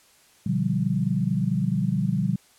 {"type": "chord", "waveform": "sine", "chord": "G dominant seventh", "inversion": "first", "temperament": "just", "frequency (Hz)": [122.5, 147, 176.4, 196], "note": ["B2", "D3", "F3", "G3"], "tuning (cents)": [-14, 2, 18, 0], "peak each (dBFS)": [-28, -27, -26, -26], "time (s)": [0.46, 2.36], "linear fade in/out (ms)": 5, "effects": ["white hiss -57 dBFS RMS until 2.58 s", "low-pass 11000 Hz 12 dB/octave"]}